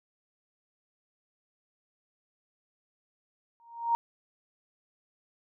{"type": "tone with exponential growth", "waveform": "sine", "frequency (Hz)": 932.3, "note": "A#5", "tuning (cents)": 0, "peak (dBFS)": -20, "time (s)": [3.6, 3.95], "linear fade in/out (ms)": 0, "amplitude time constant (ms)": 76, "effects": []}